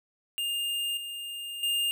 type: tone with level steps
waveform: square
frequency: 2815 Hz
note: F7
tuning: 13 cents sharp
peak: -29 / -36 / -26 dBFS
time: 0.38-1.91 s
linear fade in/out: 0 ms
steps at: 0.97 / 1.63 s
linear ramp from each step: 2 ms
effects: none